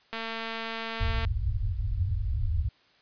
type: click train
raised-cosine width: 0.3 ms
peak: -19 dBFS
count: 254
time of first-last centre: 0.13-1.249 s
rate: 226 Hz
type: low-pass noise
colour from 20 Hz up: white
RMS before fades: -28 dBFS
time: 1-2.69 s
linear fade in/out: 5 ms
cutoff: 110 Hz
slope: 96 dB/octave
effects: white hiss -62 dBFS RMS until 3.01 s + resampled to 11025 Hz